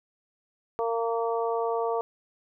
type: harmonic tone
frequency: 230 Hz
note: A#3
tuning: 23 cents flat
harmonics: 2 / 3 / 4 / 5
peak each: -27 / -31 / -33 / -35 dBFS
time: 0.79-2.01 s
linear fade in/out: 0 ms
effects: none